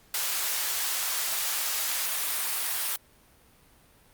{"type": "high-pass noise", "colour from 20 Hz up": "white", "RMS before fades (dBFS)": -29, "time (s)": [0.14, 2.96], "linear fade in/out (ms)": 2, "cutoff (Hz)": 750, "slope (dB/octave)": 12, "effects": ["pink hiss -59 dBFS RMS until 4.13 s", "Opus 48 kbps"]}